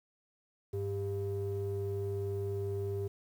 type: ring-modulated tone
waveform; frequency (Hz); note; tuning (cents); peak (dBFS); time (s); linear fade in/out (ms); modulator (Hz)
triangle; 149.1; D3; +27; -27; 0.73-3.08; 10; 249
effects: tanh soft clip ceiling -24 dBFS + 10-bit